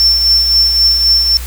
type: tone with tremolo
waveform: sine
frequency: 5390 Hz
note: E8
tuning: 38 cents sharp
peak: -5 dBFS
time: 0-1.37 s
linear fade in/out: 0 ms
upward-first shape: triangle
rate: 3.8 Hz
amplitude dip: 50%
effects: added 60 Hz sine -21 dBFS peak until 1.46 s + white hiss -30 dBFS RMS until 1.46 s